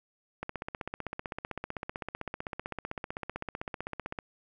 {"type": "click train", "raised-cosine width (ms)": 0.5, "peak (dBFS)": -20, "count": 60, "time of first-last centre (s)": [0.43, 4.188], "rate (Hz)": 15.7, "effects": []}